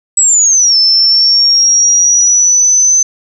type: linear two-way sweep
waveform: sine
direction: down then up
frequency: 7890 to 5274 to 6160 Hz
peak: -5 dBFS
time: 0.17-3.03 s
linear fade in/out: 5 ms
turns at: 0.77 s
effects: none